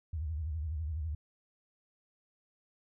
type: tone with vibrato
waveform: sine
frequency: 77.8 Hz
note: D#2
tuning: in tune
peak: -33 dBFS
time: 0.13-1.15 s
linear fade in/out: 5 ms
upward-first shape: sine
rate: 12 Hz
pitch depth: 150 cents each way
effects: none